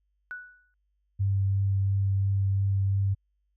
sine tone with exponential decay, 1478 Hz, F#6, 2 cents flat, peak -32 dBFS, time 0.31-0.74 s, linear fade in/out 0 ms, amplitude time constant 92 ms
sine tone with vibrato, 98 Hz, G2, in tune, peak -22 dBFS, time 1.19-3.15 s, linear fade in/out 20 ms, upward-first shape triangle, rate 2.9 Hz, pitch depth 11 cents each way
effects added 50 Hz sine -70 dBFS peak until 3.56 s

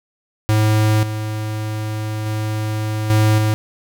square tone with level steps, 107.8 Hz, A2, 35 cents flat, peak -13 / -22 / -20 / -12 / -15 dBFS, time 0.49-3.54 s, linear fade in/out 0 ms, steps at 1.03 / 2.26 / 3.1 / 3.38 s, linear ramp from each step 2 ms, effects none

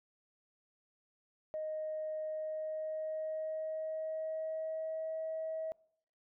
sine tone with pitch glide, 622.3 to 639.4 Hz, D#5 to D#5, 0 to +47 cents, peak -35 dBFS, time 1.54-5.72 s, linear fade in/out 0 ms, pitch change +47 cents, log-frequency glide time 2.24-5.17 s, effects noise-tail reverb RT60 0.7 s tail -24 dB re dry + tanh soft clip ceiling -31 dBFS

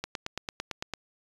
click train, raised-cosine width 0.2 ms, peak -15 dBFS, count 9, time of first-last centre 0.04-0.937 s, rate 8.92 Hz, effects resampled to 24000 Hz

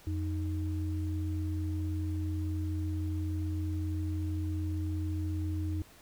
sine tone pair together, 87.31 / 311.1 Hz, F2 / D#4, 0 / 0 cents, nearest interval octave + minor seventh, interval 2200 cents, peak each -31 / -38 dBFS, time 0.07-5.82 s, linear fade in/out 0 ms, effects pink hiss -57 dBFS RMS until 6.01 s

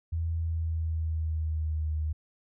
sine tone with pitch glide, 82.41 to 77.34 Hz, E2 to D#2, 0 to -10 cents, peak -27 dBFS, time 0.12-2.13 s, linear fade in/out 10 ms, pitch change -110 cents, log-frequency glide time 0.36-1.92 s, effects none

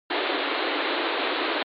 pink band-pass noise, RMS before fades -26 dBFS, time 0.1-1.63 s, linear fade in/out 5 ms, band 280 to 4200 Hz, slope 96 dB/octave, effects MP3 48 kbps

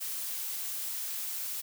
blue noise, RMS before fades -36 dBFS, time 0-1.62 s, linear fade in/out 20 ms, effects none

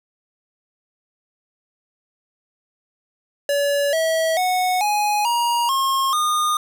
square tone with pitch steps, 570 / 647.2 / 734.9 / 834.5 / 947.6 / 1076 / 1221.8 Hz, C#5 / E5 / F#5 / G#5 / A#5 / C6 / D#6, +48 / -32 / -12 / +8 / +28 / +48 / -32 cents, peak -18 dBFS, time 3.49-6.57 s, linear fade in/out 2 ms, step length 440 ms, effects none

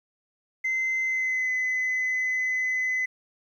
sine tone with pitch glide, 2065 to 2023 Hz, C7 to B6, -23 to +41 cents, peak -22 dBFS, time 0.64-3.06 s, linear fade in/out 10 ms, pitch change -36 cents, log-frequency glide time 1.03-1.54 s, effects tanh soft clip ceiling -21 dBFS + 10-bit

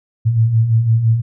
sine beating tone pair, 108.9 / 114.8 Hz, A2 / A#2, -17 / -26 cents, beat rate 5.9 Hz, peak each -19 / -11 dBFS, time 0.25-1.22 s, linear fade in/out 20 ms, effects none

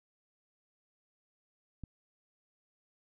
click, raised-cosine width 5 ms, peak -30 dBFS, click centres 1.837 s, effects none

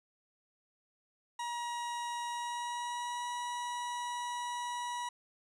40% pulse tone with pitch glide, 954 to 969 Hz, A#5 to B5, +40 to -33 cents, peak -35 dBFS, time 1.39-5.09 s, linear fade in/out 5 ms, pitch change +27 cents, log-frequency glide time 2.28-3.28 s, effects resampled to 24000 Hz

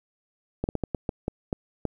slowing click train, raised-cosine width 2 ms, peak -13 dBFS, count 9, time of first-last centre 0.64-1.853 s, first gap 49 ms, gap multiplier 1.31, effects 9-bit

